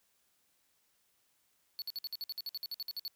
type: tone bursts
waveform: square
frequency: 4435 Hz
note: C#8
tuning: in tune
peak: -37 dBFS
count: 16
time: 1.79-3.079 s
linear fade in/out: 0 ms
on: 29 ms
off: 55 ms
effects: white hiss -74 dBFS RMS until 3.15 s